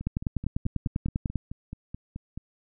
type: two click trains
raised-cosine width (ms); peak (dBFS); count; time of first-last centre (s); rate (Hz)
5; -14 / -23; 14 / 12; 0.07-1.357 / 0.01-2.376; 10.1 / 4.65
effects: none